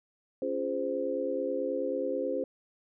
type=chord; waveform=sine; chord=Db major seventh; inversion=none; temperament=just; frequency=277.2 / 346.5 / 415.8 / 519.7 Hz; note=Db4 / F4 / Ab4 / C5; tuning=0 / -14 / +2 / -12 cents; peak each=-36 / -37 / -36 / -31 dBFS; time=0.42-2.44 s; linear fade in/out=2 ms; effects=none